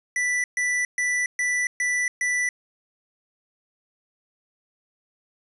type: tone bursts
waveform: square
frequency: 1975.5 Hz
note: B6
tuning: in tune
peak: -22 dBFS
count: 6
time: 0.16-2.49 s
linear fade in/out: 2 ms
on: 280 ms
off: 130 ms
effects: resampled to 24000 Hz + 9-bit